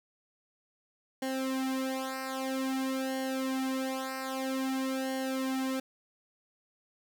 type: tone with flanger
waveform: sawtooth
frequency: 263.8 Hz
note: C4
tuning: 14 cents sharp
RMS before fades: -33 dBFS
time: 1.22-5.8 s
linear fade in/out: 5 ms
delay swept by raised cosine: 0.8 to 3.5 ms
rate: 0.51 Hz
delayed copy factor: -0.95
effects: 10-bit